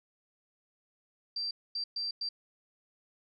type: tone bursts at uneven times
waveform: sine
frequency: 4699 Hz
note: D8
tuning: in tune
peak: -32 dBFS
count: 4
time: 1.36-1.51 / 1.75-1.84 / 1.96-2.11 / 2.21-2.29 s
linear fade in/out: 5 ms
effects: none